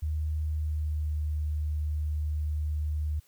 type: tone with pitch glide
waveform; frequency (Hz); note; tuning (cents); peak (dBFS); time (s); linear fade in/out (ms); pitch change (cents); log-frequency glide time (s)
sine; 77 to 75.76; D#2 to D#2; -17 to -46; -27; 0.02-3.2; 10; -29; 0.45-1.18
effects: white hiss -64 dBFS RMS until 3.27 s